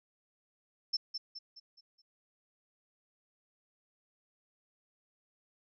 sine tone with echo, 5320 Hz, E8, 15 cents sharp, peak -28 dBFS, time 0.93-0.97 s, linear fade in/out 10 ms, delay 210 ms, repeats 5, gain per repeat -7 dB, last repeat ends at 2.02 s, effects none

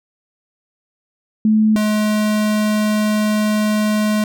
sine / square tone pair in turn, 216.5 / 212.5 Hz, A3 / G#3, -28 / +40 cents, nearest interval unison, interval 32 cents, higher first, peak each -10 / -15 dBFS, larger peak first, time 1.45-1.76 / 1.76-4.24 s, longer second, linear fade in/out 2 ms, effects none

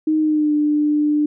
sine tone with pitch glide, 311.1 to 298.1 Hz, D#4 to D4, 0 to +26 cents, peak -14 dBFS, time 0.07-1.26 s, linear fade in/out 5 ms, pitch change -74 cents, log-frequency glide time 0.19-0.53 s, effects none

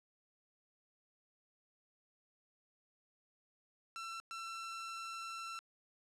sawtooth tone bursts at uneven times, 1344 Hz, E6, 33 cents sharp, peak -39 dBFS, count 2, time 3.96-4.2 / 4.31-5.59 s, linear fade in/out 0 ms, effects low-pass 8000 Hz 12 dB/octave

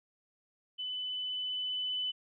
sine tone with level ramp, 3005 Hz, F#7, 26 cents sharp, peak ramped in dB -35 to -31 dBFS, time 0.78-2.12 s, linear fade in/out 20 ms, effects none

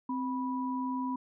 sine tone pair together, 260.1 / 982 Hz, C4 / B5, -10 / -10 cents, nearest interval octave + major seventh, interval 2300 cents, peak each -32 / -35 dBFS, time 0.09-1.16 s, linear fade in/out 5 ms, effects none

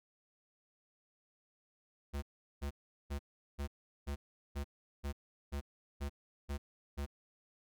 square tone bursts, 71 Hz, C#2, 42 cents sharp, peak -37 dBFS, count 11, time 2.13-7.064 s, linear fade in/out 20 ms, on 94 ms, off 390 ms, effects none

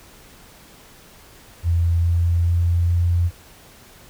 sine tone with pitch steps, 84.8 / 85.44 / 86.08 / 86.73 Hz, E2 / F2 / F2 / F2, +50 / -37 / -25 / -11 cents, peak -15 dBFS, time 1.63-3.31 s, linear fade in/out 50 ms, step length 420 ms, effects pink hiss -47 dBFS RMS until 4.09 s

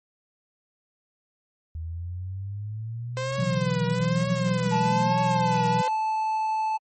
sine exponential sweep, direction up, 79.2 to 223.1 Hz, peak -30 dBFS, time 1.75-5.1 s, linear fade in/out 0 ms
sawtooth tone with vibrato, 516 Hz, C5, 24 cents flat, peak -24 dBFS, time 3.17-5.88 s, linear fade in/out 0 ms, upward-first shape triangle, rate 1.1 Hz, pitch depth 130 cents each way
sine chord, B suspended fourth, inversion none, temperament equal, 123.47 / 164.81 / 185 Hz, B2 / E3 / F#3, 0 / 0 / 0 cents, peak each -28 dBFS, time 3.38-5.82 s, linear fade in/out 10 ms
triangle tone, 874 Hz, A5, 12 cents flat, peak -21 dBFS, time 4.71-6.78 s, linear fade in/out 20 ms
effects MP3 32 kbps

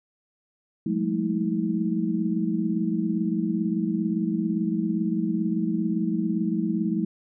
sine tone cluster, 177.4 / 204.6 / 222.4 / 322.1 Hz, F3 / G#3 / A3 / E4, +27 / -26 / +19 / -40 cents, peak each -28 dBFS, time 0.86-7.05 s, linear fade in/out 5 ms, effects none

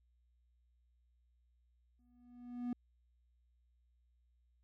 triangle tone with exponential growth, 243.9 Hz, B3, 21 cents flat, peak -32 dBFS, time 1.99-2.73 s, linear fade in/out 2 ms, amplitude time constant 160 ms, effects added 60 Hz sine -70 dBFS peak until 4.63 s

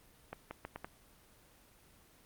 accelerating click train, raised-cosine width 0.5 ms, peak -26 dBFS, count 5, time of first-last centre 0.33-0.845 s, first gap 180 ms, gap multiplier 0.78, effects pink hiss -63 dBFS RMS until 2.25 s + Opus 24 kbps

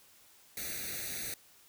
white noise with comb filter, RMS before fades -39 dBFS, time 0.57-1.34 s, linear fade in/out 2 ms, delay 0.48 ms, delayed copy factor +0.9, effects white hiss -61 dBFS RMS until 1.68 s

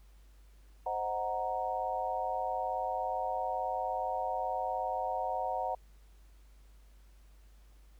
sine chord, C half-diminished seventh, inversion none, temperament equal, 523.3 / 622.3 / 740 / 932.3 Hz, C5 / Eb5 / Gb5 / Bb5, 0 / 0 / 0 / 0 cents, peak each -39 / -40 / -34 / -37 dBFS, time 0.86-5.75 s, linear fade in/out 5 ms, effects added 50 Hz sine -55 dBFS peak until 7.99 s + pink hiss -69 dBFS RMS until 7.99 s

